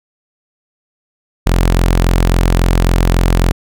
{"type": "tone", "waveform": "sawtooth", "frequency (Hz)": 43.65, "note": "F1", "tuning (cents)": 0, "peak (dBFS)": -5, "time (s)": [1.46, 3.52], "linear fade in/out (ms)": 10, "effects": []}